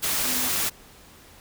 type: tone in noise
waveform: sine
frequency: 253.9 Hz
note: B3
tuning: 48 cents sharp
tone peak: -35 dBFS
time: 0.24-0.49 s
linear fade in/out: 20 ms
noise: white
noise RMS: -25 dBFS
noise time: 0.02-0.7 s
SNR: -13 dB
effects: pink hiss -50 dBFS RMS until 1.4 s